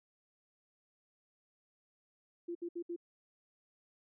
sine tone bursts, 344.3 Hz, F4, 25 cents flat, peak -37 dBFS, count 4, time 2.48-2.963 s, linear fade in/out 10 ms, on 72 ms, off 65 ms, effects none

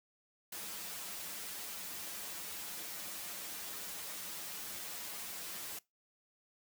white noise with comb filter, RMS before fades -44 dBFS, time 0.52-5.79 s, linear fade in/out 5 ms, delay 7.8 ms, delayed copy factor -1, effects noise-tail reverb RT60 0.2 s tail -22 dB re dry + high-pass 100 Hz 12 dB/octave

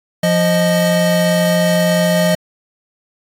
square tone pair together, 174.4 / 621.5 Hz, F3 / D#5, -2 / -2 cents, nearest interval octave + minor seventh, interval 2200 cents, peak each -15 dBFS, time 0.23-2.35 s, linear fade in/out 5 ms, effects AAC 48 kbps

